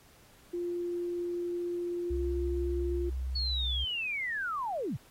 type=tone; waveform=sine; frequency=349.2 Hz; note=F4; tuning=in tune; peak=-31 dBFS; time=0.53-3.1 s; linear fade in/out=10 ms
type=tone with pitch glide; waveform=sine; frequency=66 to 64.64 Hz; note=C2 to C2; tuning=+16 to -20 cents; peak=-31 dBFS; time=2.1-3.85 s; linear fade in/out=10 ms; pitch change=-36 cents; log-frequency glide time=2.96-3.09 s
type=linear sweep; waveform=sine; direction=down; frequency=4435 to 86.5 Hz; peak=-31 dBFS; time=3.35-4.97 s; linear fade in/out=10 ms
effects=pink hiss -60 dBFS RMS until 5.1 s + AAC 48 kbps